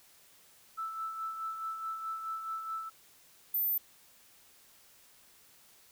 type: tone with tremolo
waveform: sine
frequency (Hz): 1318.5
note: E6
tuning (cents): 0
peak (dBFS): -33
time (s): 0.77-2.9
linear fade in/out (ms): 20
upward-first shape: sine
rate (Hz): 4.7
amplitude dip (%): 50
type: tone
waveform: sine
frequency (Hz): 14080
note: A9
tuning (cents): 0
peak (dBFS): -26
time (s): 3.54-3.78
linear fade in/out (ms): 5
effects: tanh soft clip ceiling -26 dBFS + white hiss -61 dBFS RMS until 5.91 s